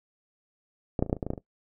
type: clicks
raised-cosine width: 2 ms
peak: -13 / -9 / -25 / -18 / -10 / -25 / -16 / -19 / -15 / -20 / -25 dBFS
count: 11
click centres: 0.992 / 1.025 / 1.063 / 1.097 / 1.129 / 1.167 / 1.228 / 1.266 / 1.304 / 1.335 / 1.378 s
effects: noise-tail reverb RT60 0.1 s tail -18 dB re dry